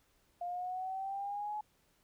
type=exponential sweep; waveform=sine; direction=up; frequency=699 to 851 Hz; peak=-36 dBFS; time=0.41-1.61 s; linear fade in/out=5 ms; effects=pink hiss -72 dBFS RMS until 2.03 s